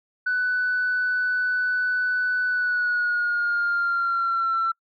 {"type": "tone with pitch glide", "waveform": "sine", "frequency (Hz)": [1493, 1345.6], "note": ["F#6", "E6"], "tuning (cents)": [15, 35], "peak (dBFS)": -19, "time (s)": [0.26, 4.72], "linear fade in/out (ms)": 10, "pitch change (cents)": -180, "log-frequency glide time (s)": [2.47, 4.55], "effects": ["noise-tail reverb RT60 0.1 s tail -25 dB re dry", "tanh soft clip ceiling -17 dBFS"]}